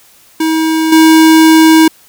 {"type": "tone with level steps", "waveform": "square", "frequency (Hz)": 319.4, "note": "D#4", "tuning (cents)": 45, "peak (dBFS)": [-10, -3], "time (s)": [0.4, 1.88], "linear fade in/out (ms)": 5, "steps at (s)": 0.92, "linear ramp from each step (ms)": 5, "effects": ["white hiss -44 dBFS RMS until 2.08 s"]}